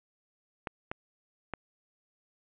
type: clicks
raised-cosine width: 0.5 ms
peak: -19 dBFS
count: 3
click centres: 0.672 / 0.915 / 1.537 s
effects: resampled to 8000 Hz + 10-bit